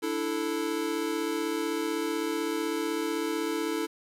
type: chord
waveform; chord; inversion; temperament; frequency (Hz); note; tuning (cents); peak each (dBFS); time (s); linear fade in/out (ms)
square; D suspended second; none; equal; 293.7 / 329.6 / 440; D4 / E4 / A4; 0 / 0 / 0; -35 / -32 / -33; 0.02-3.87; 20
effects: resampled to 32000 Hz + 9-bit